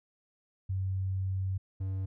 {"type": "tone pair in turn", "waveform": ["sine", "triangle"], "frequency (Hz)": [95, 95.48], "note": ["F#2", "G2"], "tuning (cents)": [46, -45], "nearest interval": "unison", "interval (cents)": 9, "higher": "second", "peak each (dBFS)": [-29, -29], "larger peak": "neither", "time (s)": [[0.69, 1.58], [1.8, 2.06]], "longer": "first", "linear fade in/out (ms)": 10, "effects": []}